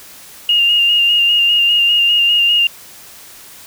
sine tone with vibrato, 2828 Hz, F7, 21 cents sharp, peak -9 dBFS, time 0.49-2.67 s, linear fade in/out 2 ms, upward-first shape square, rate 5 Hz, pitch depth 22 cents each way, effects white hiss -38 dBFS RMS until 3.66 s

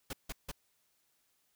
pink noise bursts, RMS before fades -40 dBFS, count 3, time 0.1-0.516 s, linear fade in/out 5 ms, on 32 ms, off 160 ms, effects white hiss -75 dBFS RMS until 1.55 s

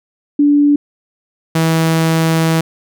sine / sawtooth tone pair in turn, 290 / 162.36 Hz, D4 / E3, -22 / -26 cents, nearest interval minor seventh, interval 1004 cents, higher first, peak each -7 / -7 dBFS, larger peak neither, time 0.39-0.76 / 1.55-2.61 s, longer second, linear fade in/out 5 ms, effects none

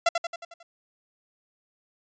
sawtooth tone with echo, 679 Hz, F5, 49 cents flat, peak -14 dBFS, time 0.06-0.09 s, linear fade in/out 5 ms, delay 90 ms, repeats 6, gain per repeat -5 dB, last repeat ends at 0.63 s, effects resampled to 16000 Hz

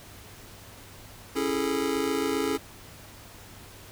square chord, A major seventh, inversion first, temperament just, 275 / 330 / 412.5 / 440 Hz, C#4 / E4 / G#4 / A4, -14 / +2 / -12 / 0 cents, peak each -31 / -33 / -31 / -32 dBFS, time 1.35-2.58 s, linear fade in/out 20 ms, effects added 99 Hz sine -52 dBFS peak until 3.91 s + pink hiss -48 dBFS RMS until 3.91 s

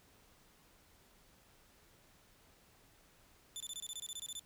20% pulse tone bursts, 3520 Hz, A7, in tune, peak -36 dBFS, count 13, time 3.56-4.394 s, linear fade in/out 0 ms, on 42 ms, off 24 ms, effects pink hiss -66 dBFS RMS until 4.45 s

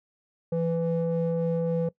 triangle ring-modulated tone, 165.6 Hz, E3, 8 cents sharp, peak -18 dBFS, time 0.52-1.89 s, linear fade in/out 5 ms, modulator 333 Hz, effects noise-tail reverb RT60 0.1 s tail -20 dB re dry + tanh soft clip ceiling -14 dBFS

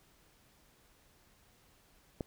click, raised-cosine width 2 ms, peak -22 dBFS, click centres 2.208 s, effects pink hiss -66 dBFS RMS until 2.26 s

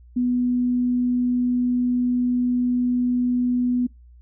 sine tone, 246.9 Hz, B3, in tune, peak -18 dBFS, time 0.16-3.87 s, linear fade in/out 10 ms, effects noise-tail reverb RT60 0.2 s tail -24 dB re dry + added 60 Hz sine -45 dBFS peak until 4.21 s

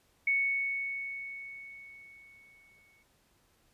sine tone with exponential decay, 2217 Hz, C#7, in tune, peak -24 dBFS, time 0.27-3.03 s, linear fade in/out 5 ms, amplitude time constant 600 ms, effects pink hiss -69 dBFS RMS until 3.73 s + resampled to 32000 Hz

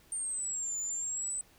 sine exponential two-way sweep, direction down then up, 8870 to 6990 to 8110 Hz, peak -30 dBFS, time 0.12-1.41 s, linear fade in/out 2 ms, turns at 0.79 s, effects tanh soft clip ceiling -32 dBFS + pink hiss -62 dBFS RMS until 1.58 s

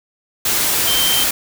sine tone in noise, 3129 Hz, G7, 4 cents flat, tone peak -17 dBFS, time 0.87-1.24 s, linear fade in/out 5 ms, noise white, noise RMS -17 dBFS, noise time 0.45-1.31 s, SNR -3 dB, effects none

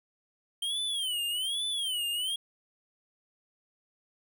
square tone with vibrato, 3136 Hz, G7, in tune, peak -30 dBFS, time 0.62-2.36 s, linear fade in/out 5 ms, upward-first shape sine, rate 1.2 Hz, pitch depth 190 cents each way, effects none

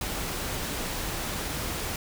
pink noise, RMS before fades -32 dBFS, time 0.01-1.96 s, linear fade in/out 2 ms, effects none

